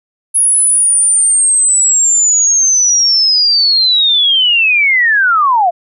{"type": "linear sweep", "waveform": "sine", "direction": "down", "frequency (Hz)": [10540, 661], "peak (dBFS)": -7, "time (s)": [0.34, 5.71], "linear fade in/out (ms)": 20, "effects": []}